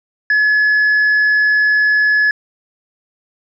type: tone with hard clipping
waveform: triangle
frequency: 1704 Hz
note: G#6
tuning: 44 cents sharp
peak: -9 dBFS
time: 0.3-2.31 s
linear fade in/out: 2 ms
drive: 1 dB
effects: resampled to 16000 Hz